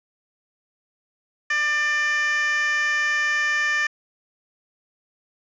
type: tone with high-pass filter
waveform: 15% pulse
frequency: 596 Hz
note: D5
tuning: 25 cents sharp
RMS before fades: -22 dBFS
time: 1.5-3.87 s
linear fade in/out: 5 ms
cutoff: 1700 Hz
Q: 3.7
effects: resampled to 16000 Hz